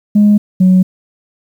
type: tone pair in turn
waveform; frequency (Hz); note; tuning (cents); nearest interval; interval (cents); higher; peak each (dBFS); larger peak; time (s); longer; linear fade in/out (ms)
sine; 207.7 / 185.17; G#3 / F#3; 0 / +2; major second; 198; first; -3; neither; 0.15-0.38 / 0.6-0.83; neither; 10
effects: tanh soft clip ceiling -2 dBFS + 7-bit